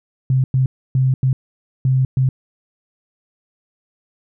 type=tone bursts at uneven times; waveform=sine; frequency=130.81 Hz; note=C3; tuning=in tune; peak=-12 dBFS; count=6; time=0.3-0.44 / 0.54-0.66 / 0.95-1.14 / 1.23-1.33 / 1.85-2.05 / 2.17-2.29 s; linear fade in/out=2 ms; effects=none